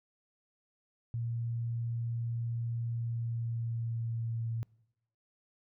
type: tone with pitch glide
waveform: sine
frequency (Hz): 116.9 to 114.56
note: A#2 to A#2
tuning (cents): +5 to -30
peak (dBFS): -32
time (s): 1.14-4.63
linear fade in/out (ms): 0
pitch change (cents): -35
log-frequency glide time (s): 2.91-4.51
effects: noise-tail reverb RT60 0.9 s tail -25 dB re dry